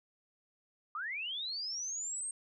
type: linear sweep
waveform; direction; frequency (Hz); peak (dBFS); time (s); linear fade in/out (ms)
sine; up; 1163 to 8600; -36; 0.95-2.31; 2
effects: none